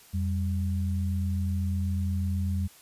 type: tone pair together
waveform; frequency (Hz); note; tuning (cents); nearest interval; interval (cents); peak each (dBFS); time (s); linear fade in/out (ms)
sine; 86.8 / 194.86; F2 / G3; -10 / -10; octave + major second; 1400; -26 / -32; 0.13-2.68; 20
effects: white hiss -54 dBFS RMS until 2.81 s + resampled to 32000 Hz